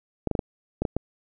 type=clicks; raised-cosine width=2 ms; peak=-11 dBFS; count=7; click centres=0.273 / 0.313 / 0.352 / 0.392 / 0.82 / 0.852 / 0.966 s; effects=none